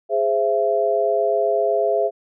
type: chord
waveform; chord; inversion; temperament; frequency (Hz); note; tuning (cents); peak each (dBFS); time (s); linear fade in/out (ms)
sine; Ab augmented; none; equal with one note detuned; 415.3 / 523.3 / 669.6; Ab4 / C5 / E5; 0 / 0 / +27; -21 / -23 / -19; 0.09-2.11; 50
effects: none